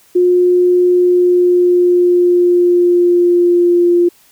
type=tone with pitch glide; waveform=sine; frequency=358.2 to 348.6 Hz; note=F4 to F4; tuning=+44 to -3 cents; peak=-7 dBFS; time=0.15-4.09 s; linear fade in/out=10 ms; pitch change=-47 cents; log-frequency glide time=0.86-3.94 s; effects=white hiss -49 dBFS RMS until 4.31 s